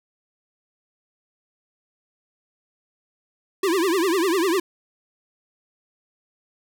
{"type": "tone with vibrato", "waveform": "square", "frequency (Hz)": 359.3, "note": "F4", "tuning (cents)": 49, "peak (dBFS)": -19, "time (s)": [3.63, 4.6], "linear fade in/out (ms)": 5, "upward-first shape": "triangle", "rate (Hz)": 10, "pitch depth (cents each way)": 230, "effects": []}